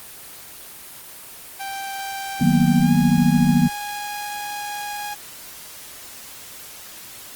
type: tone with pitch glide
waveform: sawtooth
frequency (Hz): 784 to 824.9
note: G5 to G#5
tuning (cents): 0 to -12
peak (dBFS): -24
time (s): 1.59-5.15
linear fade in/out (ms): 20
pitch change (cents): +88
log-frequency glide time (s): 2.8-2.93
type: chord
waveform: sine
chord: B major seventh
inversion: first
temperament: equal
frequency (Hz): 155.56 / 185 / 233.1 / 246.9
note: D#3 / F#3 / A#3 / B3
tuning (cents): 0 / 0 / 0 / 0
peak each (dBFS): -19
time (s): 2.41-3.68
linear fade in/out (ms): 5
effects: white hiss -39 dBFS RMS until 7.35 s + Opus 24 kbps